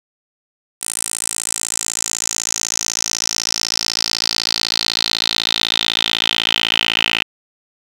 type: tone with band-pass filter sweep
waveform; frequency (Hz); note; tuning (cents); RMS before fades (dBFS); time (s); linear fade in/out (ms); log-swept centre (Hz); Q
10% pulse; 56; A1; +31; -20; 0.81-7.23; 10; 9100 to 2800; 5.8
effects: 7-bit

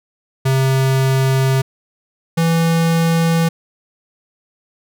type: tone pair in turn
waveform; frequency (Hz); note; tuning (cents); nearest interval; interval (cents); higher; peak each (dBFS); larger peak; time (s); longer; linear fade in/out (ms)
square; 133.1 / 165.53; C3 / E3; +30 / +8; major third; 378; second; -13; neither; 0.45-1.62 / 2.37-3.49; first; 10
effects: none

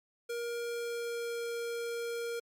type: tone with pitch glide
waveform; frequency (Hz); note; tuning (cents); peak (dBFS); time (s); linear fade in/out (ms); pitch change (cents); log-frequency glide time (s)
square; 471.9 to 468.6; A#4 to A#4; +21 to +9; -35; 0.29-2.4; 10; -12; 0.62-1.44
effects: MP3 64 kbps

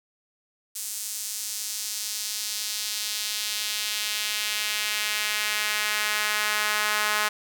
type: tone with high-pass filter sweep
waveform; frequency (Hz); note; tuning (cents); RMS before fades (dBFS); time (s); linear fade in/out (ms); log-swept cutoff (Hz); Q
sawtooth; 211; G#3; +28; -28; 0.75-7.29; 10; 7600 to 1300; 1.2
effects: none

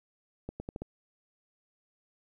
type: accelerating click train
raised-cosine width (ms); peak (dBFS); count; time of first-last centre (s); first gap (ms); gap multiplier
2; -24; 5; 0.49-0.82; 110; 0.81
effects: 11-bit

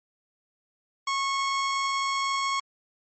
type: tone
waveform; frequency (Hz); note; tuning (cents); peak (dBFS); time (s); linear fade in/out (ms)
sawtooth; 1096; C#6; -20; -21; 1.07-2.6; 5
effects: MP3 32 kbps

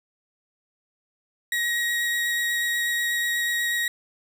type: tone with vibrato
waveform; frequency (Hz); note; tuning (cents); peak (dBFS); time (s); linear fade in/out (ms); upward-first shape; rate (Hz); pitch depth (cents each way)
35% pulse; 1895; A#6; +28; -21; 1.52-3.88; 2; sine; 8.2; 9
effects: none

